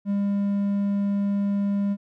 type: tone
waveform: triangle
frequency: 200.9 Hz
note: G3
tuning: 43 cents sharp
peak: -19 dBFS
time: 0.05-1.97 s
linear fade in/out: 50 ms
effects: none